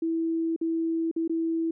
sine tone with dropouts, 328 Hz, E4, 9 cents flat, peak -24 dBFS, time 0.02-1.71 s, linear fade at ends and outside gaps 5 ms, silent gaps 0.563-0.612 / 1.114-1.162 / 1.278-1.295 s, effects none

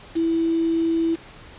sine tone with quantisation, 329.6 Hz, E4, in tune, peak -18 dBFS, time 0.15-1.16 s, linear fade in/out 20 ms, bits 6, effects pink hiss -44 dBFS RMS until 1.58 s + resampled to 8000 Hz

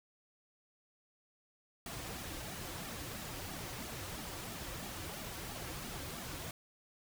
pink noise with flanger, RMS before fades -44 dBFS, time 1.86-6.51 s, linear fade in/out 2 ms, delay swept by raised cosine 1.9 to 4.9 ms, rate 3 Hz, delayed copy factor -0.65, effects none

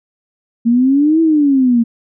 sine exponential two-way sweep, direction up then down, 228 to 329.8 to 228 Hz, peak -8 dBFS, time 0.65-1.84 s, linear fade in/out 20 ms, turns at 1.21 s, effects none

